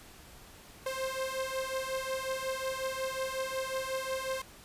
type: beating tone pair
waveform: sawtooth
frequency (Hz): 524 / 529.5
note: C5 / C5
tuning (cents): +2 / +21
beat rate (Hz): 5.5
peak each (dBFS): -32 / -32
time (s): 0.86-4.42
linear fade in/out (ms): 5
effects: pink hiss -53 dBFS RMS until 4.64 s + resampled to 32000 Hz